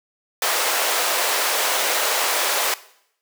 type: high-pass noise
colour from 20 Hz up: pink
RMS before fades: -21 dBFS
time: 0.42-2.74 s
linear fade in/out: 2 ms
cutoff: 500 Hz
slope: 24 dB/octave
effects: noise-tail reverb RT60 0.7 s tail -18 dB re dry